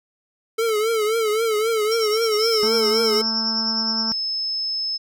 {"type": "tone with vibrato", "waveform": "square", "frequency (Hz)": 440, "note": "A4", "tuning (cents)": 0, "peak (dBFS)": -19, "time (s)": [0.58, 3.22], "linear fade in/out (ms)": 10, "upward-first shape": "triangle", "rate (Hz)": 3.8, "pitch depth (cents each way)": 100}
{"type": "tone with tremolo", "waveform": "sine", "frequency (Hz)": 5510, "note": "F8", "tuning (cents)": -24, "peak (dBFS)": -22, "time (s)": [1.91, 4.13], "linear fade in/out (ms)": 10, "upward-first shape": "sine", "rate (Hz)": 9.7, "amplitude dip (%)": 90}
{"type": "tone", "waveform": "sine", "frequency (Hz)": 5220, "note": "E8", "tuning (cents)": -18, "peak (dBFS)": -22, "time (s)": [2.38, 4.98], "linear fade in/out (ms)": 20}
{"type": "harmonic tone", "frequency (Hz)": 222.8, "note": "A3", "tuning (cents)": 22, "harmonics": [1, 2, 3, 4, 5, 6, 7], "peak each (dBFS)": [-27, -42, -41, -35, -40, -38, -41], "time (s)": [2.63, 4.12], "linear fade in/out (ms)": 0}
{"effects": []}